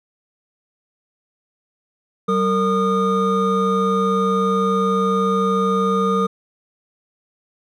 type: tone cluster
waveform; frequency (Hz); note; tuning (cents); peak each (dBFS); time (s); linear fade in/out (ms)
triangle; 191.5 / 457.9 / 1224; G3 / A#4 / D#6; -40 / -31 / -29; -18; 2.28-6.27; 10
effects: none